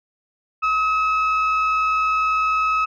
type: tone pair together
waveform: sine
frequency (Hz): 1275 / 2602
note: D#6 / E7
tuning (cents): +42 / -23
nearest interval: octave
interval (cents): 1235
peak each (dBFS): -16 / -23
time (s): 0.62-2.86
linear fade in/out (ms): 20
effects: tanh soft clip ceiling -13 dBFS